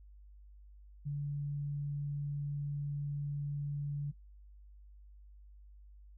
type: tone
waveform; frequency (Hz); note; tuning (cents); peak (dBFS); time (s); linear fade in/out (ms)
sine; 144; D3; -34; -34; 1.05-4.12; 20
effects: noise-tail reverb RT60 0.1 s tail -18 dB re dry + added 50 Hz sine -53 dBFS peak until 6.17 s